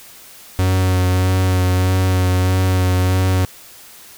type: tone with vibrato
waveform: 45% pulse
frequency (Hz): 92.5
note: F#2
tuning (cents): 0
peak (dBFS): -13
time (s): 0.59-3.45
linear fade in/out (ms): 0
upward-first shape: sine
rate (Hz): 1.6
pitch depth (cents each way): 18
effects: white hiss -41 dBFS RMS until 4.17 s